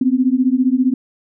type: beating tone pair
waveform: sine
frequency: 249.3 / 264.3 Hz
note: B3 / C4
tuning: +16 / +18 cents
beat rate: 15 Hz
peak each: -15 dBFS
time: 0.01-0.94 s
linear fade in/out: 5 ms
effects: none